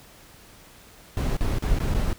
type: noise with dropouts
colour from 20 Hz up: brown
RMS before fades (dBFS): -23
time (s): 1.17-2.13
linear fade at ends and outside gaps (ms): 1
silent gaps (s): 1.368-1.408 / 1.586-1.623 / 1.787-1.801 / 1.94-1.947
effects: pink hiss -50 dBFS RMS until 2.18 s